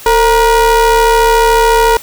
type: ring-modulated tone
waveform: square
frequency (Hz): 244.3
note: B3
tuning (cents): -19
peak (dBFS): -4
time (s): 0.06-1.97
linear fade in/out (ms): 2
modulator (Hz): 696
effects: white hiss -32 dBFS RMS until 2.02 s